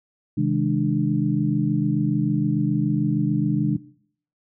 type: tone cluster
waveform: sine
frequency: 132.7 / 159.5 / 207.7 / 297.3 Hz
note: C3 / D#3 / G#3 / D4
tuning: +25 / +43 / 0 / +21 cents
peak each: -24 dBFS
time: 0.37-3.77 s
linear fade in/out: 10 ms
effects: noise-tail reverb RT60 0.6 s tail -19 dB re dry